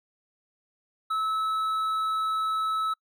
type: tone with hard clipping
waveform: triangle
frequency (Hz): 1300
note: E6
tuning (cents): -24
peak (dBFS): -26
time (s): 1.1-2.94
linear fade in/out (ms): 10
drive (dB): 8
effects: noise-tail reverb RT60 0.1 s tail -26 dB re dry